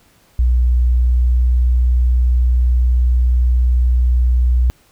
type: tone with pitch glide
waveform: sine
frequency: 61 to 61.39 Hz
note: B1 to B1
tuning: -21 to -10 cents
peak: -10 dBFS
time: 0.39-4.7 s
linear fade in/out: 0 ms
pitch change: +11 cents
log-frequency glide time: 0.87-1.47 s
effects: pink hiss -53 dBFS RMS until 4.91 s